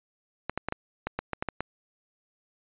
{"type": "clicks", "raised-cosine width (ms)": 0.5, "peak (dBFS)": -14, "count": 10, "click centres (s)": [0.496, 0.576, 0.686, 0.724, 1.07, 1.19, 1.333, 1.425, 1.487, 1.606], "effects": ["resampled to 8000 Hz"]}